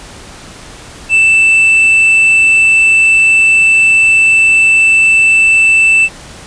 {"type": "tone", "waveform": "triangle", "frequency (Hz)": 2652, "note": "E7", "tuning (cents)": 10, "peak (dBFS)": -3, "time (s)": [1.09, 6.09], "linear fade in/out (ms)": 50, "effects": ["pink hiss -32 dBFS RMS until 6.46 s", "resampled to 22050 Hz"]}